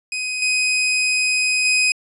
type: tone with level steps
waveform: sawtooth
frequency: 2508 Hz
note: D#7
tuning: 13 cents sharp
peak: -19 / -13 / -11 dBFS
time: 0.12-1.92 s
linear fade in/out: 2 ms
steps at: 0.42 / 1.65 s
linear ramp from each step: 2 ms
effects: resampled to 24000 Hz